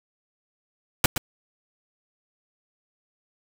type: noise with echo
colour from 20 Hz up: pink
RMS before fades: -17 dBFS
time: 1.04-1.06 s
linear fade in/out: 2 ms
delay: 120 ms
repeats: 1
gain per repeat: -9 dB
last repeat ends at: 1.18 s
effects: none